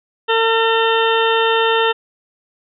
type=harmonic tone with a mistuned harmonic; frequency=452.6 Hz; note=A4; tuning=49 cents sharp; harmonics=1 / 2 / 3 / 4 / 6 / 7 / 8; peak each=-16 / -19 / -21 / -22 / -24 / -24 / -25 dBFS; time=0.28-1.93 s; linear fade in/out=20 ms; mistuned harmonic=7; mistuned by=-51 cents; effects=none